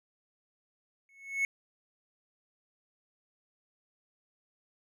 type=tone with exponential growth; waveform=triangle; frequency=2200 Hz; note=C#7; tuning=14 cents flat; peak=-22 dBFS; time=1.09-1.45 s; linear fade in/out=1 ms; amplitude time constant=78 ms; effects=none